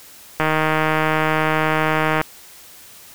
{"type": "click train", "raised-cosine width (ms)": 0.5, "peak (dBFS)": -3, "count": 284, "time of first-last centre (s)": [0.4, 2.214], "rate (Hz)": 156, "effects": ["white hiss -43 dBFS RMS until 3.14 s"]}